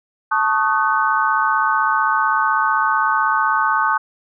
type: chord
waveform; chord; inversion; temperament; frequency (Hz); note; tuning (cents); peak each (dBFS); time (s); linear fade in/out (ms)
sine; D# half-diminished seventh; second; equal with one note detuned; 880 / 1108.7 / 1244.5 / 1510.2; A5 / C#6 / D#6 / F#6; 0 / 0 / 0 / +35; -20; 0.31-3.98; 10
effects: none